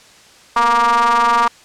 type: ring-modulated tone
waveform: square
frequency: 116.54 Hz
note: A#2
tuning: in tune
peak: -9 dBFS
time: 0.56-1.48 s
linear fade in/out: 5 ms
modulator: 1060 Hz
effects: white hiss -45 dBFS RMS until 1.64 s + low-pass 7000 Hz 12 dB/octave